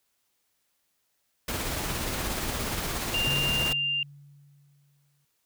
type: noise with tremolo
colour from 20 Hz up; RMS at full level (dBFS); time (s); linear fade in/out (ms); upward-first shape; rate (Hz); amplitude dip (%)
pink; -30; 1.48-3.73; 5; sine; 17; 25
type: tone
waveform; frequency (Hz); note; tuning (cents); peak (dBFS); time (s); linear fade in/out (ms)
sine; 2794; F7; 0; -25; 3.14-4.03; 2
type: tone with exponential decay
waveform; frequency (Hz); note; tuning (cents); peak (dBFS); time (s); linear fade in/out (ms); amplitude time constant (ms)
sine; 142.8; D3; -48; -29; 3.27-5.25; 2; 430
effects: white hiss -74 dBFS RMS until 5.45 s